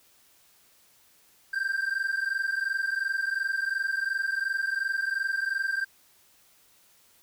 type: tone pair together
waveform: triangle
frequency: 1568 / 1590.8 Hz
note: G6 / G6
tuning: 0 / +25 cents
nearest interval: unison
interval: 25 cents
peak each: -27 dBFS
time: 1.53-5.85 s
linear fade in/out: 10 ms
effects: tanh soft clip ceiling -17 dBFS + white hiss -61 dBFS RMS until 7.22 s